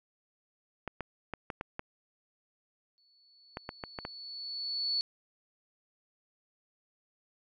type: clicks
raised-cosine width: 0.5 ms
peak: -21 dBFS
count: 11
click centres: 0.877 / 1.007 / 1.337 / 1.502 / 1.611 / 1.794 / 3.571 / 3.691 / 3.838 / 3.988 / 4.051 s
type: tone with exponential growth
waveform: sine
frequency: 4435 Hz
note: C#8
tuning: in tune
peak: -27 dBFS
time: 2.98-5.01 s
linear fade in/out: 0 ms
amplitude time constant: 440 ms
effects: none